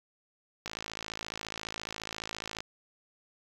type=click train; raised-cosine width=0.2 ms; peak=-19 dBFS; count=107; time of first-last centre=0.66-2.605 s; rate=54.5 Hz; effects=8-bit